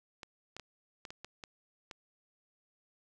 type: clicks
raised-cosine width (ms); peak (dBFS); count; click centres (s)
0.2; -27; 8; 0.232 / 0.566 / 0.597 / 1.052 / 1.105 / 1.246 / 1.438 / 1.912
effects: none

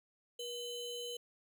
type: ring-modulated tone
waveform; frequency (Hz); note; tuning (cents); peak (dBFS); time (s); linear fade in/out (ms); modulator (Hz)
square; 1760; A6; 0; -38; 0.39-1.17; 5; 1280
effects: none

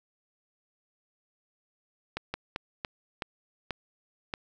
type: slowing click train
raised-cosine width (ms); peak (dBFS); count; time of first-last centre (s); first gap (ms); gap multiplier
0.3; -16; 7; 2.17-4.339; 170; 1.3
effects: none

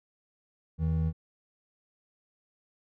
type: tone pair together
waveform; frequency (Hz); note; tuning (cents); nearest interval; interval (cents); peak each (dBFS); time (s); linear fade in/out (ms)
triangle; 81.45 / 160.2; E2 / E3; -20 / -49; octave; 1171; -26; 0.78-1.13; 50
effects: none

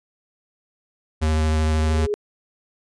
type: tone with vibrato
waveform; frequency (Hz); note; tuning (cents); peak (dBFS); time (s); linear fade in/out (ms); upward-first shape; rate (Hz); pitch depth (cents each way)
square; 78.1; D#2; +7; -18; 1.21-2.07; 20; sine; 13; 12
type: tone with exponential growth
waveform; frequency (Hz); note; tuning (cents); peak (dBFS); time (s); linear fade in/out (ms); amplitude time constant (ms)
sine; 415.3; G#4; 0; -18; 1.63-2.14; 0; 110
effects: resampled to 22050 Hz

